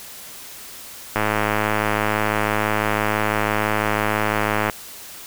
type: click train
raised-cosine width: 0.5 ms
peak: -4 dBFS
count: 376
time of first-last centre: 1.16-4.698 s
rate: 106 Hz
effects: white hiss -38 dBFS RMS until 5.26 s